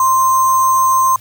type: tone with sample-and-hold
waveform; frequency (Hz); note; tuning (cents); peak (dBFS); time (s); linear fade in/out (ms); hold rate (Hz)
sine; 1046.5; C6; 0; -9; 0-1.16; 2; 7350
effects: added 110 Hz sine -41 dBFS peak until 1.2 s + white hiss -44 dBFS RMS until 1.2 s